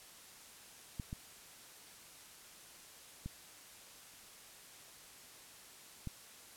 clicks, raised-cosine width 5 ms, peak -27 / -29 / -29 / -28 dBFS, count 4, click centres 0.998 / 1.129 / 3.26 / 6.073 s, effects white hiss -56 dBFS RMS until 6.56 s + low-pass 12000 Hz 12 dB/octave

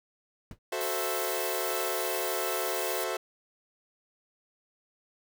brown noise with exponential decay, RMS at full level -36 dBFS, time 0.51-0.59 s, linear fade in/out 2 ms, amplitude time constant 16 ms
sawtooth chord, F# half-diminished seventh, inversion none, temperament equal, 370 / 440 / 523.3 / 659.3 Hz, F#4 / A4 / C5 / E5, 0 / 0 / 0 / 0 cents, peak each -32 dBFS, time 0.72-3.17 s, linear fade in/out 5 ms
blue noise, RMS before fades -36 dBFS, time 0.81-3.04 s, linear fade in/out 0 ms
effects none

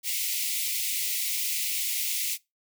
white high-pass noise, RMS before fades -29 dBFS, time 0.03-2.38 s, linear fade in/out 50 ms, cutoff 2000 Hz, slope 96 dB/octave, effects noise-tail reverb RT60 0.2 s tail -21 dB re dry

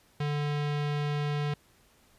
square tone with low-pass filter, 146.83 Hz, D3, in tune, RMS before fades -30 dBFS, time 0.2-1.54 s, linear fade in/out 5 ms, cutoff 3500 Hz, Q 1.3, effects pink hiss -63 dBFS RMS until 2.18 s + resampled to 32000 Hz

